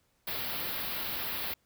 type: band-stop noise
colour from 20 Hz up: white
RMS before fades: -35 dBFS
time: 0.27-1.54 s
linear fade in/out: 5 ms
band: 4700 to 12000 Hz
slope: 48 dB/octave
effects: pink hiss -72 dBFS RMS until 1.65 s